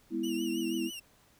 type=chord; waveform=sine; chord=E major; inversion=first; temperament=equal with one note detuned; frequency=205 / 246.9 / 329.6 Hz; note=G#3 / B3 / E4; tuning=-22 / 0 / 0 cents; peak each=-38 / -35 / -32 dBFS; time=0.1-0.91 s; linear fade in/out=50 ms
type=tone with vibrato; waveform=sawtooth; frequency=2848 Hz; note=F7; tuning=33 cents sharp; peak=-37 dBFS; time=0.23-1 s; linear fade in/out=10 ms; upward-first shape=triangle; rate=6.2 Hz; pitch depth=99 cents each way
effects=pink hiss -64 dBFS RMS until 1.39 s